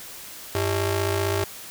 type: ring-modulated tone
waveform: sawtooth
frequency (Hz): 246.4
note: B3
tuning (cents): -4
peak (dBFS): -15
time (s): 0.55-1.44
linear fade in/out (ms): 0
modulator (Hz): 151
effects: white hiss -40 dBFS RMS until 1.7 s